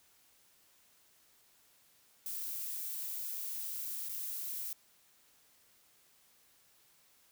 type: noise with dropouts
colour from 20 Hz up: violet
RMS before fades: -40 dBFS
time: 2.26-4.73 s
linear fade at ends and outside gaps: 1 ms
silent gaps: 4.088-4.093 s
effects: white hiss -67 dBFS RMS until 7.31 s